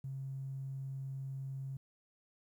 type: tone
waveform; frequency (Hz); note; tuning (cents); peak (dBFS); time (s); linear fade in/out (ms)
triangle; 134.8; C#3; -48; -35; 0.04-1.77; 5
effects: tanh soft clip ceiling -37 dBFS + 12-bit